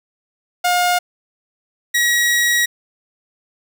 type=tone pair in turn; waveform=sawtooth; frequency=713 / 1909.5 Hz; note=F5 / A#6; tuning=+36 / +41 cents; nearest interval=octave + perfect fourth; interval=1705 cents; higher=second; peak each=-10 dBFS; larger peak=neither; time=0.64-0.99 / 1.94-2.66 s; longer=second; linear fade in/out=10 ms; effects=none